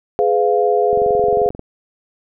sine chord, F diminished, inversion first, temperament just, 419.1 / 502.9 / 698.5 Hz, Ab4 / Cb5 / F5, +16 / +31 / 0 cents, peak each -15 / -18 / -17 dBFS, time 0.19-1.49 s, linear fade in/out 0 ms
click train, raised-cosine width 2 ms, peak -16 dBFS, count 16, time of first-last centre 0.93-1.594 s, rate 22.6 Hz
effects none

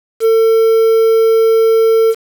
triangle tone with quantisation, 450 Hz, A4, 39 cents sharp, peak -5 dBFS, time 0.2-2.15 s, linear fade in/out 50 ms, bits 5, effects none

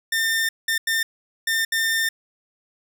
sawtooth tone bursts at uneven times, 1805 Hz, A6, 44 cents sharp, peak -16 dBFS, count 5, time 0.12-0.49 / 0.68-0.78 / 0.87-1.03 / 1.47-1.65 / 1.72-2.09 s, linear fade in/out 5 ms, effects none

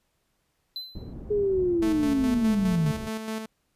triangle tone with exponential decay, 4046 Hz, B7, 41 cents sharp, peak -28 dBFS, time 0.76-1.13 s, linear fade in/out 1 ms, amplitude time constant 80 ms
pink low-pass noise, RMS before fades -38 dBFS, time 0.95-3.09 s, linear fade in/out 5 ms, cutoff 310 Hz, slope 12 dB/octave
sine linear sweep, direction down, 421.5 to 144.2 Hz, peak -21 dBFS, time 1.3-2.92 s, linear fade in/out 10 ms
sawtooth tone with tremolo, 220 Hz, A3, in tune, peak -25 dBFS, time 1.82-3.46 s, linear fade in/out 5 ms, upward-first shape square, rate 4.8 Hz, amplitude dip 45%
effects pink hiss -73 dBFS RMS until 3.75 s + resampled to 32000 Hz

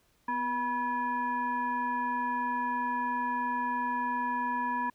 sine tone with frequency modulation, 975 Hz, B5, 23 cents flat, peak -28 dBFS, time 0.28-4.9 s, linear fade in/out 5 ms, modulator 727 Hz, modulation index 0.74, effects pink hiss -69 dBFS RMS until 4.94 s

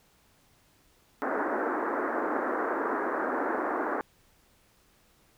pink band-pass noise, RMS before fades -30 dBFS, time 1.22-4.01 s, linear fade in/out 0 ms, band 260 to 1700 Hz, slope 48 dB/octave, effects pink hiss -64 dBFS RMS until 5.37 s

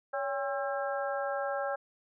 harmonic tone with a mistuned harmonic, 268 Hz, C4, 42 cents sharp, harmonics 2 / 3 / 4 / 5 / 6, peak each -33 / -36 / -44 / -39 / -40 dBFS, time 0.13-1.76 s, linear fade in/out 10 ms, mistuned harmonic 2, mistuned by +82 cents, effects none

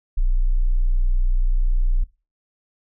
sine tone, 30.47 Hz, B0, 22 cents flat, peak -15 dBFS, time 0.17-2.04 s, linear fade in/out 10 ms, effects noise-tail reverb RT60 0.3 s tail -20 dB re dry

